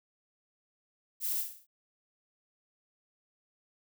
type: noise with echo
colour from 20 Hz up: violet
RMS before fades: -33 dBFS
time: 1.2-1.45 s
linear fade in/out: 50 ms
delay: 55 ms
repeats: 4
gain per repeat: -7 dB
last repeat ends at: 1.67 s
effects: none